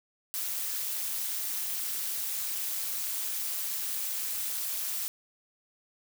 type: noise with amplitude modulation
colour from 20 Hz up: blue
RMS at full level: -30 dBFS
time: 0.34-5.08 s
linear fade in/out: 0 ms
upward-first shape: sine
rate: 206 Hz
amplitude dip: 70%
effects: none